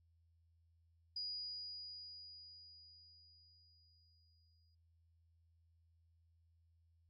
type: tone with exponential decay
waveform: sine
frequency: 4901 Hz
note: D#8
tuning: 27 cents flat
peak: -40 dBFS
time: 1.16-4.75 s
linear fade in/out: 5 ms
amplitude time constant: 780 ms
effects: added 83 Hz sine -70 dBFS peak until 7.09 s + AAC 64 kbps